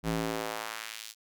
square tone with high-pass filter sweep, 55.1 Hz, A1, 3 cents sharp, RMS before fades -35 dBFS, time 0.03-1.15 s, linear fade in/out 50 ms, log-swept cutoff 120 to 4900 Hz, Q 0.97, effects none

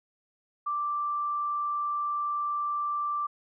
sine tone, 1174.7 Hz, D6, in tune, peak -27 dBFS, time 0.66-3.27 s, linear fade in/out 10 ms, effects none

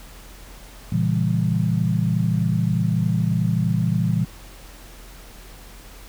sine chord, A# diminished seventh, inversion none, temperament just, 116.54 / 139.85 / 167.82 / 201.4 Hz, A#2 / C#3 / E3 / G3, 0 / +16 / +31 / +47 cents, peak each -22 / -27 / -21 / -26 dBFS, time 0.92-4.25 s, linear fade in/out 5 ms, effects added 43 Hz sine -42 dBFS peak until 6.08 s + pink hiss -45 dBFS RMS until 6.08 s

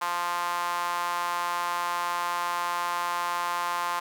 sawtooth tone with high-pass filter, 174.4 Hz, F3, 2 cents flat, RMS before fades -29 dBFS, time 0.01-4 s, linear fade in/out 10 ms, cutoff 1000 Hz, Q 4.2, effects none

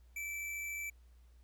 square tone with amplitude modulation, 2322 Hz, D7, 20 cents flat, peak -38 dBFS, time 0.16-0.9 s, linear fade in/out 5 ms, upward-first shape sine, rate 93.7 Hz, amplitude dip 30%, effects added 60 Hz sine -58 dBFS peak until 1.43 s + pink hiss -75 dBFS RMS until 1.43 s

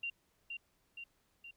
sine tone with echo, 2770 Hz, F7, 15 cents flat, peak -36 dBFS, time 0.03-0.1 s, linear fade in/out 5 ms, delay 470 ms, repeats 3, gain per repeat -4 dB, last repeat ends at 1.51 s, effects pink hiss -75 dBFS RMS until 1.56 s

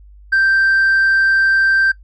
sine tone with tanh clipping, 1568 Hz, G6, in tune, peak -11 dBFS, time 0.32-1.92 s, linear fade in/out 10 ms, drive 1 dB, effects noise-tail reverb RT60 0.1 s tail -17 dB re dry + added 50 Hz sine -39 dBFS peak until 2.03 s

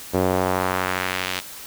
sawtooth tone with band-pass filter sweep, 92.5 Hz, F#2, in tune, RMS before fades -23 dBFS, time 0.13-1.41 s, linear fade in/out 20 ms, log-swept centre 460 to 3500 Hz, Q 1.1, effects white hiss -38 dBFS RMS until 1.66 s

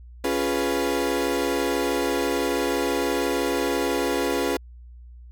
35% pulse chord, C# dominant seventh, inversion none, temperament equal, 277.2 / 349.2 / 415.3 / 493.9 Hz, C#4 / E#4 / G#4 / B4, 0 / 0 / 0 / 0 cents, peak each -26 dBFS, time 0.24-4.57 s, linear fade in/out 5 ms, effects added 60 Hz sine -41 dBFS peak until 5.31 s

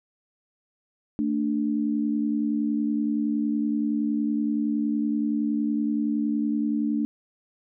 sine tone pair together, 223 / 293.7 Hz, A3 / D4, +23 / 0 cents, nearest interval perfect fourth, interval 477 cents, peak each -25 dBFS, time 1.19-7.05 s, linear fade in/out 0 ms, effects none

